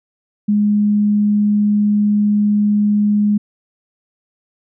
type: tone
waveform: sine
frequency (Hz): 207.7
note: G#3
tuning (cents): 0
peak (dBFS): -11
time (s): 0.48-3.38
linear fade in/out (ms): 10
effects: none